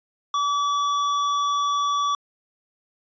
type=tone with hard clipping; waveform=sine; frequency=1148 Hz; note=D6; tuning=40 cents flat; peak=-22 dBFS; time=0.34-2.15 s; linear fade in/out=2 ms; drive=11 dB; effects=resampled to 16000 Hz